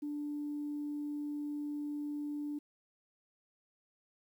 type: tone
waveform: sine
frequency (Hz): 293.7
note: D4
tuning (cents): 0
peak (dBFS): -35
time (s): 0.02-2.59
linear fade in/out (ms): 10
effects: tanh soft clip ceiling -31 dBFS + 11-bit